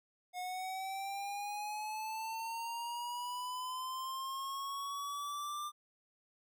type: linear sweep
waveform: square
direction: up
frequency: 721 to 1194 Hz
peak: -39 dBFS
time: 0.33-5.72 s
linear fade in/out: 50 ms
effects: none